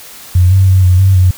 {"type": "tone with pitch steps", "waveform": "sine", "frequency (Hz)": [89.8, 95.5, 93.8, 90.9, 95.8, 91.6], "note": ["F2", "G2", "F#2", "F#2", "G2", "F#2"], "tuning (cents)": [49, -45, 24, -30, -39, -17], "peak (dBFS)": -4, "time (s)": [0.35, 1.31], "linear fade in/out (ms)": 5, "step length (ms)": 160, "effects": ["white hiss -33 dBFS RMS until 1.37 s"]}